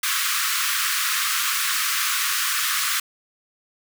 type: high-pass noise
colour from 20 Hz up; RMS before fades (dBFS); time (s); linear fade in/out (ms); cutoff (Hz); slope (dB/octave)
pink; -23; 0.03-3; 5; 1100; 96
effects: none